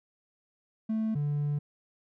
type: tone pair in turn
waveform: triangle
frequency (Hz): 220 / 146.07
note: A3 / D3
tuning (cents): 0 / -9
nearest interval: perfect fifth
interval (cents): 709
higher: first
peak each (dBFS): -24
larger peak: neither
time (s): 0.89-1.15 / 1.15-1.59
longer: second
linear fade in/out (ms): 10
effects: tanh soft clip ceiling -21 dBFS